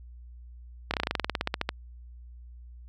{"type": "slowing click train", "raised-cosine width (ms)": 0.3, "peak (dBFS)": -10, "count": 17, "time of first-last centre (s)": [0.91, 1.691], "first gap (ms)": 28, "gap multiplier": 1.07, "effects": ["added 60 Hz sine -44 dBFS peak until 2.88 s"]}